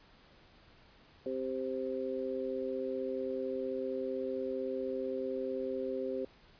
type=harmonic tone; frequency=130.81 Hz; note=C3; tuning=in tune; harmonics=2 / 3 / 4; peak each=-40 / -37 / -37 dBFS; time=1.26-6.25 s; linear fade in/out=2 ms; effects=pink hiss -61 dBFS RMS until 6.59 s + resampled to 11025 Hz